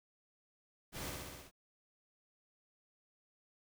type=noise with echo; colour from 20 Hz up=pink; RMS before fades=-44 dBFS; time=0.92-1.13 s; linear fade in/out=50 ms; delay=64 ms; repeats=6; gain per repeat=-2 dB; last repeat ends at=1.514 s; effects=none